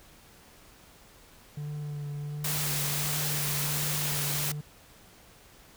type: tone with vibrato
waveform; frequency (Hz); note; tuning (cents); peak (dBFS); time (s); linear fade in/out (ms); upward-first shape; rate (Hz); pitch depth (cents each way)
triangle; 146.83; D3; 0; -31; 1.57-4.61; 5; triangle; 1.4; 26
type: noise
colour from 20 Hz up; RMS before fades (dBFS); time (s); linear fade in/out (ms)
white; -31; 2.44-4.52; 5
effects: pink hiss -55 dBFS RMS until 5.76 s